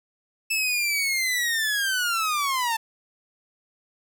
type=linear sweep; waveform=sawtooth; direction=down; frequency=2637 to 880 Hz; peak=-19 dBFS; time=0.5-2.77 s; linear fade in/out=10 ms; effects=none